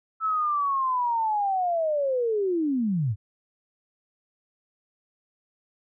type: linear sweep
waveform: sine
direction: down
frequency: 1318.5 to 92.5 Hz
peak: -22 dBFS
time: 0.2-3.16 s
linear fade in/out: 50 ms
effects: none